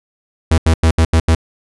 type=tone bursts at uneven times; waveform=45% pulse; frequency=81 Hz; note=E2; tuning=30 cents flat; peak=-8 dBFS; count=6; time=0.51-0.58 / 0.66-0.74 / 0.83-0.91 / 0.98-1.05 / 1.13-1.2 / 1.28-1.35 s; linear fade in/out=5 ms; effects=resampled to 24000 Hz